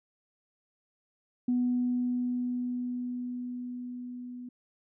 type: tone with level ramp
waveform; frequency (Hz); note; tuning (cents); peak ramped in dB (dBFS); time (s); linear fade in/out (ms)
sine; 246.9; B3; 0; -23 to -39; 1.48-4.49; 5
effects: tanh soft clip ceiling -19 dBFS